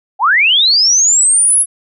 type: linear sweep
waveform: sine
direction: up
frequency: 717 to 10950 Hz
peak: -7 dBFS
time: 0.19-1.66 s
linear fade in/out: 50 ms
effects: none